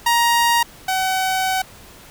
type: tone pair in turn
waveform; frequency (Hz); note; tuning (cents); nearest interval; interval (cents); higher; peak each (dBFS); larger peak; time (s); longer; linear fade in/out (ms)
sawtooth; 940 / 755.6; A#5 / F#5; +14 / +36; major third; 378; first; -10 / -14; first; 0.06-0.63 / 0.88-1.62; second; 5
effects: pink hiss -43 dBFS RMS until 2.1 s